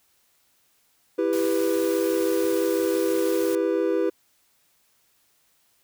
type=chord; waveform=triangle; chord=E minor; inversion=none; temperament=just; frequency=329.6 / 395.6 / 494.4 Hz; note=E4 / G4 / B4; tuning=0 / +16 / +2 cents; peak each=-23 dBFS; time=1.18-4.1 s; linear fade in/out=10 ms
type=noise; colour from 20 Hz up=white; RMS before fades=-37 dBFS; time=1.33-3.55 s; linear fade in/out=0 ms
effects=white hiss -65 dBFS RMS until 5.83 s